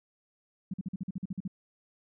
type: tone bursts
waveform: sine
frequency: 187.6 Hz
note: F#3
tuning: 24 cents sharp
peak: -31 dBFS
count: 11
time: 0.71-1.478 s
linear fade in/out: 5 ms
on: 28 ms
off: 46 ms
effects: none